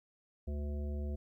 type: harmonic tone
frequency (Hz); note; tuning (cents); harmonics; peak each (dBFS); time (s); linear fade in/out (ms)
72.7; D2; -17; 1 / 3 / 5 / 7 / 9; -35 / -45 / -49 / -52 / -54; 0.47-1.16; 10
effects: 13-bit